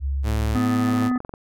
sine tone, 68.8 Hz, C#2, 12 cents flat, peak -21 dBFS, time 0-0.59 s, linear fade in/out 50 ms
sawtooth tone with pitch glide, 108.4 to 109.15 Hz, A2 to A2, -25 to -13 cents, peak -20 dBFS, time 0.23-1.11 s, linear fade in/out 50 ms, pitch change +12 cents, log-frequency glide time 0.38-0.79 s
harmonic tone, 250.4 Hz, B3, 24 cents sharp, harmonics 1 / 3 / 5 / 7 / 8, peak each -19 / -36 / -31 / -39 / -47 dBFS, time 0.55-1.18 s, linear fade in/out 5 ms
click train, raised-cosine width 1 ms, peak -21 dBFS, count 11, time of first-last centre 0.89-1.338 s, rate 22.3 Hz
effects none

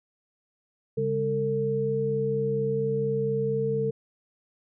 sine tone cluster, 137.6 / 201.9 / 450.3 Hz, C#3 / G#3 / A4, -12 / -49 / +40 cents, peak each -30 / -33 / -25 dBFS, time 0.97-3.91 s, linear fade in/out 10 ms, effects none

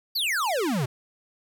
square exponential sweep, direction down, 4795 to 116.54 Hz, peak -24 dBFS, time 0.15-0.86 s, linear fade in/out 10 ms, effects none

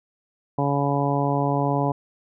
harmonic tone, 141.3 Hz, C#3, 34 cents sharp, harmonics 1 / 2 / 3 / 4 / 5 / 6 / 7, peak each -24 / -26 / -29 / -29 / -28 / -29 / -29 dBFS, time 0.58-1.92 s, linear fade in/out 5 ms, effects none

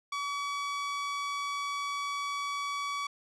sawtooth tone, 1138 Hz, C#6, 45 cents sharp, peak -28 dBFS, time 0.12-3.07 s, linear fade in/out 5 ms, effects low-pass 6000 Hz 12 dB/octave

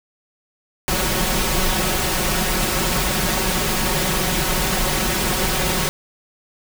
pink noise with comb filter, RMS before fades -20 dBFS, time 0.88-5.89 s, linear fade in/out 0 ms, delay 5.4 ms, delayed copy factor +0.75, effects none

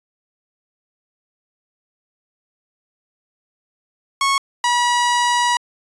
sawtooth tone pair in turn, 1100 / 967.3 Hz, C#6 / B5, -14 / -36 cents, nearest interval major second, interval 222 cents, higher first, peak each -11 dBFS, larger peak neither, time 4.21-4.38 / 4.64-5.57 s, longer second, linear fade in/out 2 ms, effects resampled to 22050 Hz

